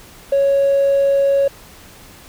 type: tone with hard clipping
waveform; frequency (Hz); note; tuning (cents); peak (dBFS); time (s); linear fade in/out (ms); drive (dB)
sine; 554.4; C#5; 0; -12; 0.32-1.48; 5; 1
effects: pink hiss -42 dBFS RMS until 2.28 s